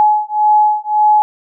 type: beating tone pair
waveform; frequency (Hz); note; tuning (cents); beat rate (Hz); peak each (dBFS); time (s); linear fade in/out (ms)
sine; 846 / 847.8; G#5 / G#5; +32 / +35; 1.8; -12; 0-1.22; 0
effects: none